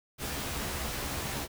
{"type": "noise with comb filter", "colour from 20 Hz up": "pink", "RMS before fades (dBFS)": -35, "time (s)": [0.18, 1.48], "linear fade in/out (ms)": 50, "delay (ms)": 14, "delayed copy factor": 0.6, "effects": []}